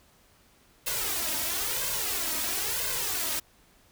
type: noise with flanger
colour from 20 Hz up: white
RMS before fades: -30 dBFS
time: 0.86-3.4 s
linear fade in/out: 10 ms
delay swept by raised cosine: 1.9 to 3.2 ms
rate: 1 Hz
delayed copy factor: +0.75
effects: pink hiss -61 dBFS RMS until 3.91 s